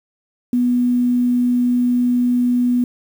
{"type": "tone with quantisation", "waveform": "sine", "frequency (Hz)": 245.5, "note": "B3", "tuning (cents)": -10, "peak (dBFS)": -13, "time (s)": [0.53, 2.84], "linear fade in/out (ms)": 2, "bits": 7, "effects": []}